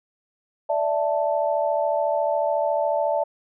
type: chord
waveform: sine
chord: D suspended second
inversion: none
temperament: equal with one note detuned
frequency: 585.3 / 659.3 / 880 Hz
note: D5 / E5 / A5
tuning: -6 / 0 / 0 cents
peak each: -23 / -24 / -26 dBFS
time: 0.69-3.24 s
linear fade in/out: 10 ms
effects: none